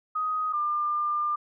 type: tone pair in turn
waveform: sine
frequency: 1252 / 1198.6 Hz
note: D#6 / D6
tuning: +10 / +35 cents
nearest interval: minor second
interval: 75 cents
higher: first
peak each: -25 / -24 dBFS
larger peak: second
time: 0.15-0.53 / 0.53-1.36 s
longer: second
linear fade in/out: 10 ms
effects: none